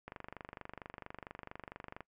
click train, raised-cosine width 0.5 ms, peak -29 dBFS, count 48, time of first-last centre 0.08-2.006 s, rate 24.4 Hz, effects noise-tail reverb RT60 0.1 s tail -22 dB re dry

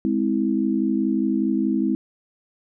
sine chord, Ab augmented, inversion none, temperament just, 207.7 / 259.6 / 324.5 Hz, Ab3 / C4 / E4, 0 / -13 / -27 cents, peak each -23 dBFS, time 0.05-1.95 s, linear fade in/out 0 ms, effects none

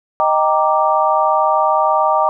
sine chord, Eb major seventh, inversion none, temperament equal, 622.3 / 784 / 932.3 / 1174.7 Hz, Eb5 / G5 / Bb5 / D6, 0 / 0 / 0 / 0 cents, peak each -17 dBFS, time 0.2-2.29 s, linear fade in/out 0 ms, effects none

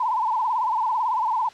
sine tone with vibrato, 936 Hz, A#5, 7 cents sharp, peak -20 dBFS, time 0-1.49 s, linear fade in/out 5 ms, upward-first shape sine, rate 18 Hz, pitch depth 150 cents each way, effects white hiss -47 dBFS RMS until 1.53 s + low-pass 4000 Hz 12 dB/octave

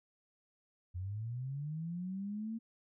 sine linear sweep, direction up, 86.4 to 229.2 Hz, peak -37 dBFS, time 0.94-2.59 s, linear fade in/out 20 ms, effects none

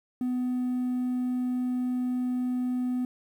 triangle tone, 250.2 Hz, B3, 23 cents sharp, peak -23 dBFS, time 0.21-3.05 s, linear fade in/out 2 ms, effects tanh soft clip ceiling -20 dBFS + 10-bit

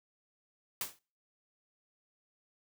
white noise with exponential decay, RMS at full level -32 dBFS, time 0.81-0.99 s, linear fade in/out 2 ms, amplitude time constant 37 ms, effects noise-tail reverb RT60 0.4 s tail -26 dB re dry

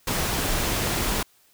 pink noise, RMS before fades -25 dBFS, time 0.07-1.23 s, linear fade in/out 5 ms, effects white hiss -60 dBFS RMS until 1.53 s

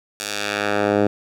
10% pulse tone with band-pass filter sweep, 102.9 Hz, G#2, 16 cents flat, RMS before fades -21 dBFS, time 0.2-1.07 s, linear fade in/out 0 ms, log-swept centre 7300 to 390 Hz, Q 0.7, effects none

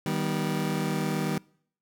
30% pulse chord, Eb augmented, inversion none, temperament just, 155.56 / 194.45 / 243.1 Hz, Eb3 / G3 / B3, 0 / -14 / -27 cents, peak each -27 / -28 / -31 dBFS, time 0.06-1.38 s, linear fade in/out 2 ms, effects noise-tail reverb RT60 0.6 s tail -25 dB re dry

